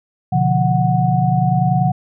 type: tone cluster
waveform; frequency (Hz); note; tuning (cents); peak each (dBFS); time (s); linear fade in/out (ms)
sine; 125 / 145.7 / 175.7 / 738; B2 / D3 / F3 / F#5; +21 / -13 / +11 / -5; -18; 0.32-1.92; 10
effects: none